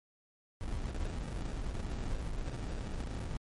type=noise with sample-and-hold; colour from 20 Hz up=brown; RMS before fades=-37 dBFS; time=0.61-3.37 s; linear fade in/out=0 ms; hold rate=1050 Hz; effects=MP3 48 kbps